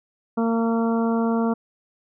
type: harmonic tone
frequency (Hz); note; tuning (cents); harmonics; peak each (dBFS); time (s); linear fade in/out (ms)
228.8; A#3; -32; 1 / 2 / 3 / 4 / 5 / 6; -20 / -26 / -30 / -32 / -34 / -36; 0.37-1.54; 10
effects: none